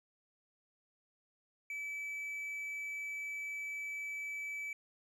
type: tone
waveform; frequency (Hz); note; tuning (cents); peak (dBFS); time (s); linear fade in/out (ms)
triangle; 2302; D7; -35; -37; 1.7-4.73; 2
effects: none